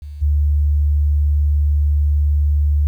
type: tone with level steps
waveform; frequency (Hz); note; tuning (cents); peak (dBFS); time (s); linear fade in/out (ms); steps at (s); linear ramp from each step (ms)
sine; 73.42; D2; 0; -28 / -12; 0.02-2.87; 0; 0.21; 20
effects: 9-bit